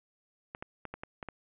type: clicks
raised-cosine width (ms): 0.5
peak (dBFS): -24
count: 7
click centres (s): 0.549 / 0.625 / 0.853 / 0.94 / 1.035 / 1.228 / 1.287
effects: resampled to 8000 Hz + 9-bit